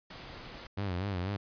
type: noise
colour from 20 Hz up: pink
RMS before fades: -46 dBFS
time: 0.1-0.67 s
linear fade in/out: 5 ms
type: tone with vibrato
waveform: sawtooth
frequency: 94.6 Hz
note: F#2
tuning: 39 cents sharp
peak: -28 dBFS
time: 0.77-1.37 s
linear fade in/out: 10 ms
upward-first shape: sine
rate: 4.1 Hz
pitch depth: 130 cents each way
effects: resampled to 11025 Hz